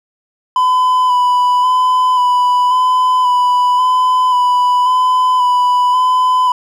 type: tone with vibrato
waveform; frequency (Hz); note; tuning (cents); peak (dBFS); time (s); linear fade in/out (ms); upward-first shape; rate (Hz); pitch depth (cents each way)
triangle; 1000; B5; +21; -7; 0.56-6.52; 2; square; 0.93; 17
effects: none